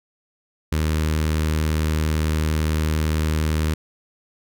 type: tone with notch filter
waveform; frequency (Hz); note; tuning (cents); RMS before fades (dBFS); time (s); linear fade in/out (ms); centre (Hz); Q
sawtooth; 77.78; D#2; 0; -21; 0.72-3.74; 5; 720; 1.4
effects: none